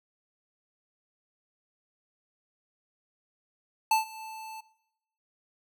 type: tone with ADSR envelope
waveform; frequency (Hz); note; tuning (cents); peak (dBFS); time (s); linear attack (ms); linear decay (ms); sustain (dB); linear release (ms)
square; 880; A5; 0; -20; 3.91-4.61; 4; 130; -20; 11
effects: noise-tail reverb RT60 0.8 s tail -19 dB re dry